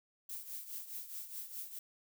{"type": "noise with tremolo", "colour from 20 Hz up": "violet", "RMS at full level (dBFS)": -42, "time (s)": [0.29, 1.79], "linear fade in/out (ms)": 5, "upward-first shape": "triangle", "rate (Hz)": 4.8, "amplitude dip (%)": 75, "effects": []}